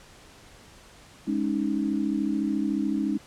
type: chord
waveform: sine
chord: Ab suspended fourth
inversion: none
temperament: equal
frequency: 207.7 / 277.2 / 311.1 Hz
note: Ab3 / Db4 / Eb4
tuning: 0 / 0 / 0 cents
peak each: -28 dBFS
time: 1.27-3.18 s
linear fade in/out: 10 ms
effects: pink hiss -51 dBFS RMS until 3.26 s + low-pass 9000 Hz 12 dB/octave